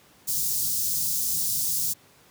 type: band-stop noise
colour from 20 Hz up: white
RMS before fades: -26 dBFS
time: 0.27-1.94 s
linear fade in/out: 20 ms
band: 180 to 5000 Hz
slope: 24 dB/octave
effects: pink hiss -56 dBFS RMS until 2.3 s + high-pass 100 Hz 12 dB/octave